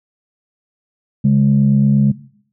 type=tone pair together; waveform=sine; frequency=138.59 / 207.2 Hz; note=C#3 / G#3; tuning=0 / -4 cents; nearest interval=perfect fifth; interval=696 cents; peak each=-11 dBFS; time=1.24-2.12 s; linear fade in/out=10 ms; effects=noise-tail reverb RT60 0.6 s tail -18 dB re dry + tanh soft clip ceiling -3 dBFS